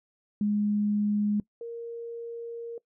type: tone pair in turn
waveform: sine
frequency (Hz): 207.7 / 466.3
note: G#3 / A#4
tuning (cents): 0 / +1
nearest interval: octave + major second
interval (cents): 1401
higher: second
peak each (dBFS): -23 / -34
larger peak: first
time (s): 0.41-1.4 / 1.61-2.78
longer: second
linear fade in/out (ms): 2
effects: noise-tail reverb RT60 0.1 s tail -21 dB re dry